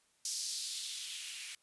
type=noise with band-pass filter sweep; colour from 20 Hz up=violet; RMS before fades=-41 dBFS; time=0.25-1.55 s; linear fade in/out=2 ms; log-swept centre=5500 to 2300 Hz; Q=2.4; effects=white hiss -72 dBFS RMS until 1.62 s + resampled to 24000 Hz